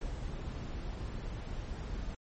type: noise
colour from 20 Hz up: brown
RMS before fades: -39 dBFS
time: 0.01-2.15 s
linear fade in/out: 5 ms
effects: MP3 32 kbps